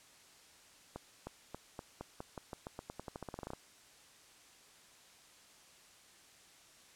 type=accelerating click train; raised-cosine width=1 ms; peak=-28 dBFS; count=22; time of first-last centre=0.96-3.534 s; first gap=310 ms; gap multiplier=0.89; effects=white hiss -61 dBFS RMS until 6.95 s + low-pass 9000 Hz 12 dB/octave